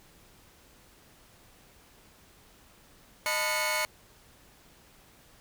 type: tone cluster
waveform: sawtooth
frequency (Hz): 617 / 885 / 1002 / 1449 / 2202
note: D#5 / A5 / B5 / F#6 / C#7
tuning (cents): -15 / +10 / +25 / -37 / -12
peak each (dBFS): -30 / -33 / -31 / -33 / -27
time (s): 3.26-3.85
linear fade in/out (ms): 0
effects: pink hiss -58 dBFS RMS until 5.4 s